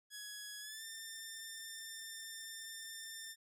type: tone with pitch glide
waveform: 10% pulse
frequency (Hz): 1675 to 1795.2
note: G#6 to A6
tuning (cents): +14 to +34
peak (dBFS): -37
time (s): 0.1-3.36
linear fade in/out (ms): 50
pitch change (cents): +120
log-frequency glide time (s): 0.6-0.84
effects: none